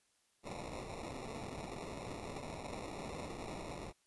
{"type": "noise with sample-and-hold", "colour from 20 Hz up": "blue", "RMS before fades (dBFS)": -45, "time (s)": [0.43, 3.93], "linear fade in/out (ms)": 50, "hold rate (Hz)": 1575, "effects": ["white hiss -75 dBFS RMS until 4.06 s", "resampled to 24000 Hz"]}